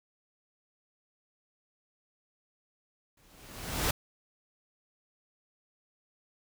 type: noise with exponential growth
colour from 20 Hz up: pink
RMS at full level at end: -26 dBFS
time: 3.17-3.91 s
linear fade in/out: 5 ms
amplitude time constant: 160 ms
effects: none